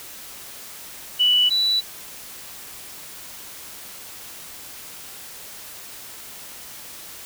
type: tone pair in turn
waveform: sine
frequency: 2960 / 3951 Hz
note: F#7 / B7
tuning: 0 / 0 cents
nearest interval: perfect fourth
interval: 500 cents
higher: second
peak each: -14 / -17 dBFS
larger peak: first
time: 1.19-1.5 / 1.5-1.81 s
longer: neither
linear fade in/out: 20 ms
effects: white hiss -39 dBFS RMS until 7.25 s